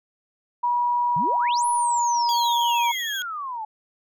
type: tone with pitch glide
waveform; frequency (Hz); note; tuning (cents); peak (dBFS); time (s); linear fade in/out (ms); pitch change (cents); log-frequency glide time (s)
sine; 966 to 946.1; B5 to A#5; -39 to +25; -19; 0.63-2.92; 10; -36; 1.26-2.42
type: exponential two-way sweep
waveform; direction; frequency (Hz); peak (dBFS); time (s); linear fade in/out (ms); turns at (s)
sine; up then down; 138.2 to 11000 to 843; -28; 1.16-3.65; 5; 1.66
type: tone with vibrato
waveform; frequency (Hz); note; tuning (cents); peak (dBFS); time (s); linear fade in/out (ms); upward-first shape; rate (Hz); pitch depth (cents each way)
35% pulse; 3300; G#7; -12; -26; 2.29-3.22; 0; sine; 13; 33
effects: none